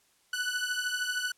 sawtooth beating tone pair, 1480 / 1493 Hz, F#6 / F#6, 0 / +15 cents, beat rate 13 Hz, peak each -29 dBFS, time 0.33-1.32 s, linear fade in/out 5 ms, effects white hiss -67 dBFS RMS until 1.37 s + low-pass 11000 Hz 12 dB/octave

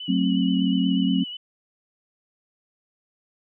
sine tone with vibrato, 2960 Hz, F#7, in tune, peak -32 dBFS, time 0-1.37 s, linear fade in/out 5 ms, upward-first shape sine, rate 8.3 Hz, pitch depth 32 cents each way
sine chord, F# diminished, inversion none, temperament just, 185 / 222 / 266.4 Hz, F#3 / A3 / C4, 0 / +16 / +31 cents, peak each -22 / -26 / -22 dBFS, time 0.08-1.24 s, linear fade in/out 10 ms
effects none

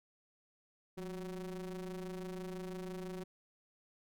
square ring-modulated tone, 95 Hz, F#2, 46 cents sharp, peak -39 dBFS, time 0.97-3.24 s, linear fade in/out 10 ms, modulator 272 Hz, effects none

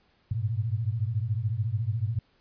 sine tone cluster, 97.8 / 104.7 / 118.6 Hz, G2 / G#2 / A#2, -4 / +15 / +30 cents, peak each -34 / -29 / -29 dBFS, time 0.31-2.19 s, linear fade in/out 5 ms, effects pink hiss -66 dBFS RMS until 2.4 s + resampled to 11025 Hz

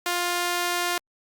sawtooth tone with high-pass filter, 351.7 Hz, F4, 12 cents sharp, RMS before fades -26 dBFS, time 0.06-0.98 s, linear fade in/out 2 ms, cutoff 710 Hz, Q 0.53, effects Opus 48 kbps

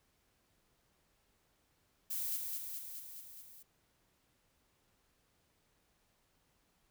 violet noise with echo, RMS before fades -38 dBFS, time 2.1-2.37 s, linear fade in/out 10 ms, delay 210 ms, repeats 6, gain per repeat -3 dB, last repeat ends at 3.63 s, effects pink hiss -75 dBFS RMS until 6.9 s

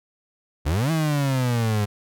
35% pulse exponential two-way sweep, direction up then down, 66.3 to 164.5 to 101.5 Hz, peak -18 dBFS, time 0.65-1.86 s, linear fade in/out 20 ms, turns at 0.91 s, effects none

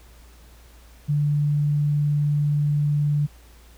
sine tone, 146.83 Hz, D3, in tune, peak -18 dBFS, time 1.08-3.27 s, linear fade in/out 20 ms, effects added 58 Hz sine -47 dBFS peak until 3.77 s + pink hiss -54 dBFS RMS until 3.77 s

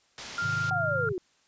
white low-pass noise, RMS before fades -42 dBFS, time 0.18-0.7 s, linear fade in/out 0 ms, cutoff 6300 Hz, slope 24 dB/octave
sine tone, 1396.9 Hz, F6, in tune, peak -27 dBFS, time 0.38-1.09 s, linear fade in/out 2 ms
sine chord, Ab major, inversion none, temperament just, 103.83 / 129.78 / 155.74 Hz, Ab2 / C3 / Eb3, 0 / -14 / +2 cents, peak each -36 dBFS, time 0.42-1.13 s, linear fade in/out 10 ms
sine linear sweep, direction down, 759 to 347.4 Hz, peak -29 dBFS, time 0.71-1.18 s, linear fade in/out 0 ms
effects white hiss -66 dBFS RMS until 1.47 s + resampled to 16000 Hz

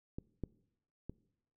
clicks, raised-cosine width 3 ms, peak -28 / -25 / -29 dBFS, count 3, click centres 0.185 / 0.437 / 1.096 s, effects noise-tail reverb RT60 0.8 s tail -22 dB re dry

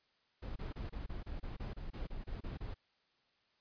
brown noise bursts, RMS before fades -42 dBFS, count 14, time 0.42-2.744 s, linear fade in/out 10 ms, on 140 ms, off 28 ms, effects white hiss -75 dBFS RMS until 3.6 s + resampled to 11025 Hz

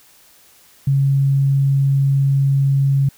sine tone, 137.7 Hz, C#3, 11 cents flat, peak -12 dBFS, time 0.87-3.09 s, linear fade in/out 5 ms, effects white hiss -50 dBFS RMS until 3.17 s

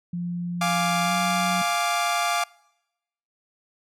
sine tone with pitch glide, 174.61 to 182.55 Hz, F3 to F#3, 0 to -23 cents, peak -26 dBFS, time 0.13-1.62 s, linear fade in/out 5 ms, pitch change +77 cents, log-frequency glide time 1.04-1.12 s
sawtooth chord, D diminished, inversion first, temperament equal, 698.5 / 830.6 / 1174.7 Hz, F5 / Ab5 / D6, 0 / 0 / 0 cents, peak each -21 / -26 / -22 dBFS, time 0.61-2.44 s, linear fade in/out 5 ms
effects noise-tail reverb RT60 0.9 s tail -25 dB re dry + low-pass 12000 Hz 12 dB/octave

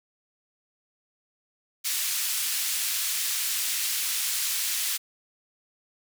white band-pass noise, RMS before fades -28 dBFS, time 1.84-4.98 s, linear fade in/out 20 ms, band 2100 to 15000 Hz, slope 12 dB/octave, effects none

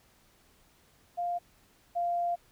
sine tone pair in turn, 700 / 695.2 Hz, F5 / F5, +4 / -8 cents, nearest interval unison, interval 12 cents, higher first, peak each -29 / -27 dBFS, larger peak second, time 1.17-1.39 / 1.95-2.36 s, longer second, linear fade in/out 20 ms, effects pink hiss -64 dBFS RMS until 2.51 s

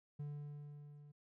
triangle tone with level ramp, 146.3 Hz, D3, 6 cents flat, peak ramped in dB -39 to -54 dBFS, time 0.19-1.12 s, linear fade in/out 10 ms, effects none

